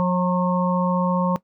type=harmonic tone with a mistuned harmonic; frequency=180 Hz; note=F#3; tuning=47 cents flat; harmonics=1 / 3 / 5 / 6; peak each=-19 / -24 / -26 / -27 dBFS; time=0-1.36 s; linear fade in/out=0 ms; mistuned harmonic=5; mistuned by=+28 cents; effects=noise-tail reverb RT60 0.1 s tail -18 dB re dry